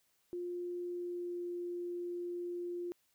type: tone with pitch glide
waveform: sine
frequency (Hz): 352.8 to 350.6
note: F4 to F4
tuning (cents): +18 to +7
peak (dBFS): -37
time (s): 0.33-2.92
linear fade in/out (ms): 0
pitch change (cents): -11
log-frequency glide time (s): 0.78-1.47
effects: white hiss -75 dBFS RMS until 3.14 s